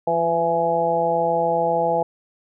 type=harmonic tone with a mistuned harmonic; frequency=167.4 Hz; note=E3; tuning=27 cents sharp; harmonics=1 / 2 / 3 / 4 / 5; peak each=-31 / -31 / -22 / -22 / -22 dBFS; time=0.07-2.03 s; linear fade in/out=5 ms; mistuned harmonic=2; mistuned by=+37 cents; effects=none